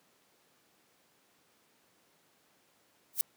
violet noise with exponential growth, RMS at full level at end -23 dBFS, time 3.13-3.21 s, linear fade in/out 0 ms, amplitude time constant 16 ms, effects pink hiss -68 dBFS RMS until 3.36 s + high-pass 200 Hz 12 dB/octave

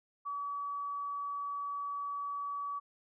sine tone, 1141 Hz, C#6, 50 cents sharp, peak -35 dBFS, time 0.25-2.8 s, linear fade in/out 20 ms, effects none

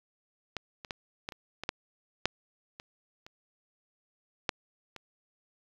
clicks, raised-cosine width 0.2 ms, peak -16 / -24 / -17 / -17 / -26 / -19 / -11 / -7 / -25 / -29 / -9 / -25 dBFS, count 12, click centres 0.567 / 0.848 / 0.908 / 1.289 / 1.322 / 1.636 / 1.691 / 2.256 / 2.799 / 3.265 / 4.492 / 4.963 s, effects low-pass 5000 Hz 12 dB/octave + 8-bit

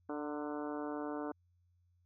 harmonic tone with a mistuned harmonic, 148 Hz, D3, 14 cents sharp, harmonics 2 / 3 / 4 / 5 / 6 / 7 / 8 / 9 / 10, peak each -40 / -44 / -46 / -48 / -50 / -51 / -52 / -53 / -54 dBFS, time 0.09-1.32 s, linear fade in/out 5 ms, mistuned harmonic 6, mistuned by +42 cents, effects added 88 Hz sine -69 dBFS peak until 2.05 s

